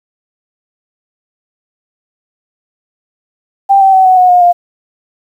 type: tone with pitch steps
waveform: sine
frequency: 788 / 773.1 / 758.5 / 744.2 / 730.2 / 716.4 / 702.8 Hz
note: G5 / G5 / F#5 / F#5 / F#5 / F5 / F5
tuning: +9 / -24 / +43 / +10 / -23 / +44 / +11 cents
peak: -3 dBFS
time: 3.69-4.53 s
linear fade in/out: 20 ms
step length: 120 ms
effects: 7-bit